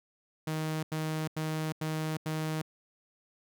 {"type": "tone bursts", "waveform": "sawtooth", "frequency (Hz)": 156.8, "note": "D#3", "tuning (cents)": 14, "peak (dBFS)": -27, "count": 5, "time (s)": [0.47, 2.618], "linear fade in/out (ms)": 5, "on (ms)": 360, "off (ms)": 87, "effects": []}